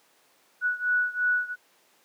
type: beating tone pair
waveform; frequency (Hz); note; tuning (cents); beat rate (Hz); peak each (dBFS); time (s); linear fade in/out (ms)
sine; 1472 / 1474.9; F#6 / F#6; -9 / -6; 2.9; -25 / -27; 0.61-1.56; 50
effects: pink hiss -62 dBFS RMS until 2.04 s + high-pass 400 Hz 12 dB/octave

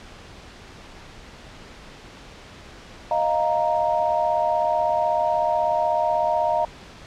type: chord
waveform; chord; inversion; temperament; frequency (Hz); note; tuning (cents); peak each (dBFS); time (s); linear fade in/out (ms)
sine; Eb suspended second; none; equal; 622.3 / 698.5 / 932.3; Eb5 / F5 / Bb5; 0 / 0 / 0; -23; 3.11-6.65; 2
effects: pink hiss -43 dBFS RMS until 7.06 s + low-pass 5000 Hz 12 dB/octave

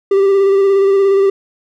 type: tone with vibrato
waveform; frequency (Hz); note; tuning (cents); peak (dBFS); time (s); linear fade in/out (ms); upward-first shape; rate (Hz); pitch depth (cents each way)
triangle; 392.8; G4; +4; -6; 0.11-1.3; 5; square; 17; 19
effects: none

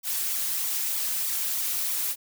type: noise with flanger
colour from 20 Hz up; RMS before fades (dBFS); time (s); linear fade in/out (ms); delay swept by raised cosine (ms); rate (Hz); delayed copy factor
blue; -28; 0.03-2.16; 50; 0.85 to 6.55; 3.2; +0.9
effects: none

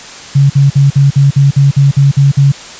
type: tone bursts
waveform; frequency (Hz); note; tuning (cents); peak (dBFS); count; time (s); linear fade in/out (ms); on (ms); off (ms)
sine; 139.4; C#3; +10; -3; 11; 0.35-2.52; 10; 150; 52
effects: white hiss -29 dBFS RMS until 2.79 s + resampled to 16000 Hz

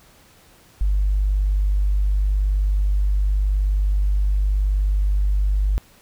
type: tone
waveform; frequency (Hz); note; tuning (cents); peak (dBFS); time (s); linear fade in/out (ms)
sine; 49.55; G1; +19; -15; 0.81-5.78; 0
effects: tanh soft clip ceiling -11 dBFS + pink hiss -52 dBFS RMS until 6.01 s

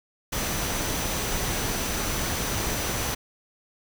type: tone in noise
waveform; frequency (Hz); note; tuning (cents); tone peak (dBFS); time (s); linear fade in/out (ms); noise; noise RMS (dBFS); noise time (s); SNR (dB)
sine; 6000; F#8; +23; -37; 0.32-3.15; 10; pink; -28; 0.32-3.15; -12
effects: none

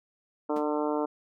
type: harmonic tone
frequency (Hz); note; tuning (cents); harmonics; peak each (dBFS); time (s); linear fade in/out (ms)
149.8; D3; +35; 2 / 3 / 4 / 5 / 6 / 7 / 8 / 9; -30 / -31 / -33 / -38 / -35 / -39 / -43 / -43; 0.49-1.06; 10
type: tone with exponential decay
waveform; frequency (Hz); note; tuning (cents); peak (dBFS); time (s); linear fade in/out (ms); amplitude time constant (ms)
sawtooth; 220; A3; 0; -34; 0.56-0.67; 5; 22
effects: none

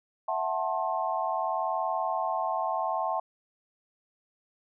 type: chord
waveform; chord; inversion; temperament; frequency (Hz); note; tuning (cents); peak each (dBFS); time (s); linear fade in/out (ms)
sine; F# half-diminished seventh; third; equal with one note detuned; 659.3 / 740 / 880 / 1066; E5 / F#5 / A5 / C6; 0 / 0 / 0 / +32; -32 / -32 / -32 / -33; 0.28-3.2; 5
effects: none

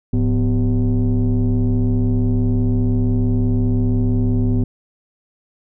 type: tone with frequency modulation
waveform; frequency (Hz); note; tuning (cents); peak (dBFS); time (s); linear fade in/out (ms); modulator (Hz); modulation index
sine; 108.1; A2; -30; -12; 0.13-4.64; 5; 141; 1.2
effects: tanh soft clip ceiling -11 dBFS

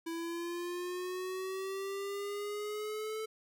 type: linear sweep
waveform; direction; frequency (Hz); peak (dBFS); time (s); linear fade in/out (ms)
square; up; 329.6 to 439; -37; 0.06-3.26; 10
effects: none

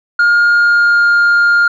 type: tone with pitch glide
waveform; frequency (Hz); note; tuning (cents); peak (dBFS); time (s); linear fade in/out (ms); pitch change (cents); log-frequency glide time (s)
sine; 1418 to 1408.2; F6 to F6; +26 to +14; -4; 0.19-1.68; 5; -12; 0.55-1.2
effects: tanh soft clip ceiling -6 dBFS

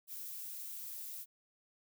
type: noise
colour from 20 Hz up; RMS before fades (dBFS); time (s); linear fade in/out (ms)
violet; -45; 0.07-1.26; 50
effects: none

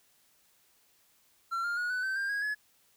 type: tone with pitch steps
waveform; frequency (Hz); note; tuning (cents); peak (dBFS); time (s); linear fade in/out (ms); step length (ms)
triangle; 1360 / 1403.9 / 1449.2 / 1496 / 1544.3 / 1594.1 / 1645.6 / 1698.7; F6 / F6 / F#6 / F#6 / G6 / G6 / G#6 / G#6; -46 / +9 / -36 / +19 / -26 / +29 / -16 / +39; -28; 1.51-2.55; 20; 130
effects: white hiss -67 dBFS RMS until 2.96 s

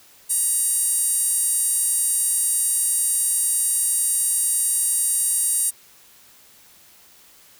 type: tone with high-pass filter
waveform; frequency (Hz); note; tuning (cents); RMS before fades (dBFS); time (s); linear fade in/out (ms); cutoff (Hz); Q
sawtooth; 949; A#5; +31; -21; 0.29-5.71; 20; 9200; 5.8
effects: white hiss -51 dBFS RMS until 7.59 s

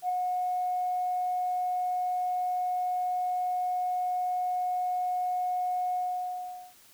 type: tone with ADSR envelope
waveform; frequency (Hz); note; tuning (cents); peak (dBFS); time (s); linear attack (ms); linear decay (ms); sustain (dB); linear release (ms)
sine; 727; F#5; -31; -23; 0.02-6.74; 71; 6; -3; 790
effects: tanh soft clip ceiling -20 dBFS + white hiss -57 dBFS RMS until 6.93 s

